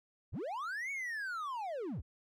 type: linear two-way sweep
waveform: triangle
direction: up then down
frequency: 38.89 to 2254 to 38.89 Hz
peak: -35 dBFS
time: 0.32-2.02 s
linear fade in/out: 20 ms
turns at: 0.91 s
effects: none